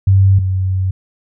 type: tone pair in turn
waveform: sine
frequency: 96.7 / 94.06 Hz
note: G2 / F#2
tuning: -23 / +29 cents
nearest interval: unison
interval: 48 cents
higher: first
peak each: -6 / -13 dBFS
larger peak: first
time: 0.07-0.39 / 0.39-0.91 s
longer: second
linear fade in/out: 5 ms
effects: none